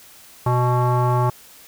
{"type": "tone with low-pass filter", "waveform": "square", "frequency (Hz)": 123.47, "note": "B2", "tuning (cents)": 0, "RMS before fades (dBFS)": -18, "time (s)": [0.46, 1.3], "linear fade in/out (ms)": 5, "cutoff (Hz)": 1000, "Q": 8, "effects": ["white hiss -46 dBFS RMS until 1.67 s"]}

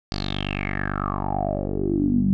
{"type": "tone with low-pass filter sweep", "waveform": "10% pulse", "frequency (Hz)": 49, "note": "G1", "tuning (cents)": 0, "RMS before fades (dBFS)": -24, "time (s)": [0.12, 2.33], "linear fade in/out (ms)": 0, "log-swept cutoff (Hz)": [4800, 190], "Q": 8.8, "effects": []}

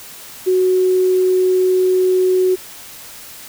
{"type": "tone", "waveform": "sine", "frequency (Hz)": 370, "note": "F#4", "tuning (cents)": 0, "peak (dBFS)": -11, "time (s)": [0.46, 2.56], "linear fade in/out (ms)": 20, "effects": ["white hiss -36 dBFS RMS until 3.48 s"]}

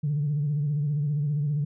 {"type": "tone with vibrato", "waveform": "sine", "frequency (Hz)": 146.83, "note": "D3", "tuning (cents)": 0, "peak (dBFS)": -22, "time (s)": [0.03, 1.65], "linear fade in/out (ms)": 10, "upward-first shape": "sine", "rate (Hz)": 15, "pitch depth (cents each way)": 74, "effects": ["tanh soft clip ceiling -19 dBFS"]}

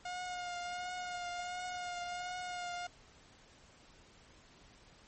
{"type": "tone with vibrato", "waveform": "sawtooth", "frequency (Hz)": 715, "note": "F5", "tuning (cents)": 41, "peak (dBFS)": -35, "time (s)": [0.05, 2.87], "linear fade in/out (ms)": 5, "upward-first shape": "triangle", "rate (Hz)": 1.4, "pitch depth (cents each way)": 29, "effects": ["pink hiss -61 dBFS RMS until 5.07 s", "MP3 32 kbps"]}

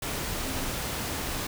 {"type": "tone in noise", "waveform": "sine", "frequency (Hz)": 263.8, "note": "C4", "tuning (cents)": 14, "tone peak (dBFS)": -38, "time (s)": [0.47, 0.69], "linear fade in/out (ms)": 5, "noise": "pink", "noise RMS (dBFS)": -32, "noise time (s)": [0.02, 1.47], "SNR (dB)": -9, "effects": []}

